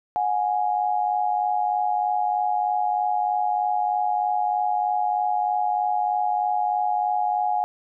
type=tone pair together; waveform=sine; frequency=727.4 / 830.6 Hz; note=F#5 / G#5; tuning=-30 / 0 cents; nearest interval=major second; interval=230 cents; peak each=-23 dBFS; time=0.16-7.64 s; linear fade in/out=0 ms; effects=none